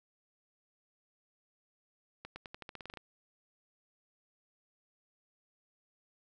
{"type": "accelerating click train", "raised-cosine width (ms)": 0.3, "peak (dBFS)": -28, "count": 12, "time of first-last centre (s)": [2.25, 2.972], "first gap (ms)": 110, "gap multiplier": 0.89, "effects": []}